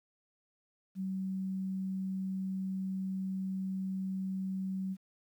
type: tone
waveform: sine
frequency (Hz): 190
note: F#3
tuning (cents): +46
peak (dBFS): -33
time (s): 0.95-4.97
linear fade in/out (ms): 50
effects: 11-bit